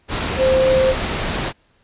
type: tone in noise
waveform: sine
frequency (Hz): 523.3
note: C5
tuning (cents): 0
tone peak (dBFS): -12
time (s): 0.37-0.95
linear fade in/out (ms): 50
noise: pink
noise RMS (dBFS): -22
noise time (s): 0.08-1.53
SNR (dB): +7
effects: pink hiss -59 dBFS RMS until 1.83 s + resampled to 8000 Hz